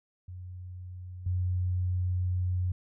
sine tone with level steps, 90.7 Hz, F#2, 34 cents flat, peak -39 / -26 dBFS, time 0.28-2.72 s, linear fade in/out 5 ms, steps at 1.26 s, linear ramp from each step 5 ms, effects none

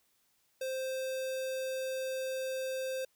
square tone with notch filter, 523.3 Hz, C5, in tune, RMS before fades -36 dBFS, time 0.61-3.05 s, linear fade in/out 5 ms, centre 1300 Hz, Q 1.9, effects white hiss -73 dBFS RMS until 3.15 s

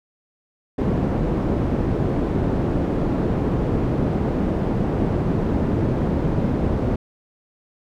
white low-pass noise, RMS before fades -21 dBFS, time 0.78-6.96 s, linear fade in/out 5 ms, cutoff 310 Hz, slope 12 dB/octave, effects none

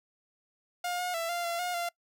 sawtooth tone with pitch steps, 710 / 719 / 666 / 695 / 683 / 715 / 691 Hz, F5 / F#5 / E5 / F5 / F5 / F5 / F5, +28 / -50 / +18 / -9 / -39 / +41 / -19 cents, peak -27 dBFS, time 0.84-1.89 s, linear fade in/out 5 ms, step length 150 ms, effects noise-tail reverb RT60 0.1 s tail -23 dB re dry

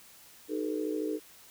sine tone cluster, 308.5 / 380.8 / 434.3 / 488.1 Hz, D#4 / F#4 / A4 / B4, -15 / +50 / -23 / -20 cents, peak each -33 / -40 / -34 / -40 dBFS, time 0.48-1.2 s, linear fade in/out 50 ms, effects white hiss -55 dBFS RMS until 1.5 s

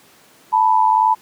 sine tone pair together, 880 / 982.1 Hz, A5 / B5, 0 / -10 cents, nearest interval major second, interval 190 cents, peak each -14 dBFS, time 0.52-1.15 s, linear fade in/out 20 ms, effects pink hiss -49 dBFS RMS until 1.21 s + high-pass 200 Hz 12 dB/octave

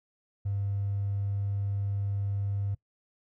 triangle tone with hard clipping, 99.9 Hz, G2, 33 cents sharp, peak -28 dBFS, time 0.45-2.75 s, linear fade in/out 10 ms, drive 3 dB, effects noise-tail reverb RT60 0.1 s tail -21 dB re dry

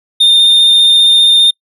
triangle tone with vibrato, 3633 Hz, A#7, 45 cents flat, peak -3 dBFS, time 0.2-1.51 s, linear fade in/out 10 ms, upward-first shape triangle, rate 15 Hz, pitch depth 14 cents each way, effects noise-tail reverb RT60 0.1 s tail -26 dB re dry

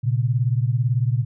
sine beating tone pair, 117.4 / 135.4 Hz, A#2 / C#3, +13 / -40 cents, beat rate 18 Hz, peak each -19 / -22 dBFS, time 0.03-1.25 s, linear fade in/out 20 ms, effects none

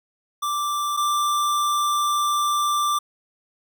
square tone pair in turn, 1174.7 / 1179.1 Hz, D6 / D6, 0 / +7 cents, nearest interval unison, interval 7 cents, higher second, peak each -23 / -20 dBFS, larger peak second, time 0.42-0.97 / 0.97-2.99 s, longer second, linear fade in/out 10 ms, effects none

